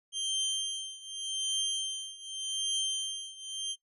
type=tone with tremolo; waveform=sawtooth; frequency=3149 Hz; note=G7; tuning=7 cents sharp; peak=-24 dBFS; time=0.12-3.76 s; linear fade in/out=50 ms; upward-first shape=triangle; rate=0.85 Hz; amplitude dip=90%; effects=noise-tail reverb RT60 0.1 s tail -18 dB re dry + resampled to 24000 Hz